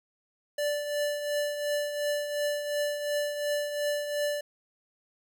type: tone with tremolo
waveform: square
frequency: 585 Hz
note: D5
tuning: 7 cents flat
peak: -26 dBFS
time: 0.58-4.41 s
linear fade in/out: 5 ms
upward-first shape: triangle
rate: 2.8 Hz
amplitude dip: 60%
effects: 11-bit